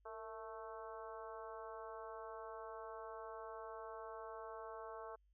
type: harmonic tone with a mistuned harmonic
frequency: 220 Hz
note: A3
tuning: in tune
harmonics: 2 / 3 / 4 / 5 / 6 / 7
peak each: -52 / -53 / -55 / -54 / -57 / -63 dBFS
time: 0.05-5.16 s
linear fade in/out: 10 ms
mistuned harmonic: 2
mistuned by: +53 cents
effects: added 50 Hz sine -70 dBFS peak until 5.33 s